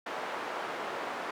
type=band-pass noise; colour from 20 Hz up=white; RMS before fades=-37 dBFS; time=0.06-1.31 s; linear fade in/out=5 ms; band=380 to 1200 Hz; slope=12 dB/octave; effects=none